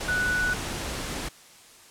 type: tone in noise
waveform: sine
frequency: 1480 Hz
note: F#6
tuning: in tune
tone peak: -23 dBFS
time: 0.08-0.54 s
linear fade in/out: 10 ms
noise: pink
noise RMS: -32 dBFS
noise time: 0-1.29 s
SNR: +6 dB
effects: white hiss -51 dBFS RMS until 1.9 s + low-pass 10000 Hz 12 dB/octave